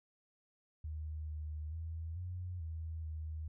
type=tone with pitch steps; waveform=sine; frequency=77.4 / 76.7 / 81.4 / 89.8 / 80.6 / 78.5 Hz; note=D#2 / D#2 / E2 / F2 / E2 / D#2; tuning=-9 / -24 / -21 / +49 / -38 / +16 cents; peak=-39 dBFS; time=0.84-3.48 s; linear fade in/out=5 ms; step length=440 ms; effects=none